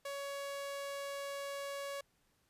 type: tone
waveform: sawtooth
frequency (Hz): 560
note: C#5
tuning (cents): +18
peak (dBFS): -36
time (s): 0.05-2.01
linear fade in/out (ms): 5
effects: pink hiss -75 dBFS RMS until 2.49 s + resampled to 32000 Hz